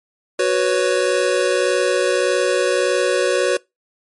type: chord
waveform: square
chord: F# suspended fourth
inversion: none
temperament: just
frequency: 370 / 493.3 / 555 Hz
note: F#4 / B4 / C#5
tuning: 0 / -2 / +2 cents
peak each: -20 dBFS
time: 0.39-3.57 s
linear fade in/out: 5 ms
effects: noise-tail reverb RT60 0.2 s tail -23 dB re dry + MP3 48 kbps